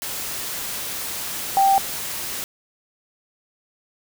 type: tone in noise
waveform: sine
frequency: 783 Hz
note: G5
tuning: 2 cents flat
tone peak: -13 dBFS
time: 1.57-1.78 s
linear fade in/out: 0 ms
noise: white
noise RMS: -29 dBFS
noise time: 0.02-2.44 s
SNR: +13 dB
effects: none